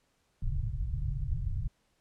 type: low-pass noise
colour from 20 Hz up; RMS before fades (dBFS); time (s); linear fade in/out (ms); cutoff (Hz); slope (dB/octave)
pink; -32; 0.42-1.68; 5; 150; 96
effects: pink hiss -73 dBFS RMS until 2 s + low-pass 10000 Hz 12 dB/octave